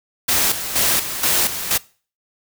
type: noise with tremolo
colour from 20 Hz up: white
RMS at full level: -17 dBFS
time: 0.28-1.78 s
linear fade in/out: 10 ms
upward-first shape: square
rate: 2.1 Hz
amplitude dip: 65%
effects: noise-tail reverb RT60 0.4 s tail -22 dB re dry